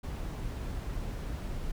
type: noise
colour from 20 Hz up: brown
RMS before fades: -36 dBFS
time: 0.03-1.72 s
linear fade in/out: 10 ms
effects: none